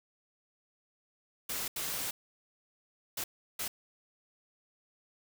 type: noise bursts at uneven times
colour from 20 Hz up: white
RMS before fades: -36 dBFS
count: 4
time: 1.49-1.68 / 1.76-2.11 / 3.17-3.24 / 3.59-3.68 s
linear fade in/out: 5 ms
effects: none